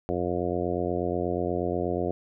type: harmonic tone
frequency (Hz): 88.3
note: F2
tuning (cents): +20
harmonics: 1 / 2 / 3 / 4 / 5 / 6 / 7 / 8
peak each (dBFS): -35 / -35 / -34 / -31 / -32 / -34 / -35 / -35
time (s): 0.09-2.11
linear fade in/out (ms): 0
effects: none